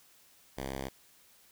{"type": "tone", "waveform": "5% pulse", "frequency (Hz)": 67, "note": "C2", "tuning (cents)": 42, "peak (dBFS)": -25, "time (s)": [0.57, 0.89], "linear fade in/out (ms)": 10, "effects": ["white hiss -62 dBFS RMS until 1.51 s"]}